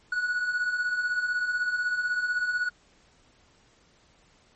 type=beating tone pair; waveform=triangle; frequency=1454 / 1470 Hz; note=F#6 / F#6; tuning=-31 / -12 cents; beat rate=16 Hz; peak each=-31 / -24 dBFS; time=0.12-2.69 s; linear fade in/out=5 ms; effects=pink hiss -61 dBFS RMS until 4.55 s + MP3 32 kbps